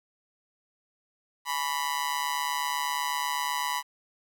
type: tone with amplitude modulation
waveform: sawtooth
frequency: 987.8 Hz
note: B5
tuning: in tune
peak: -20 dBFS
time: 1.45-3.83 s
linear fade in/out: 50 ms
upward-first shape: sine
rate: 148 Hz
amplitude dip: 85%
effects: 10-bit